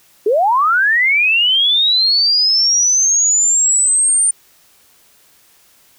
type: linear sweep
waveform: sine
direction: up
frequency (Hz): 388.6 to 9010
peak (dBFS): -10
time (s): 0.26-4.31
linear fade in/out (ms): 5
effects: white hiss -51 dBFS RMS until 5.98 s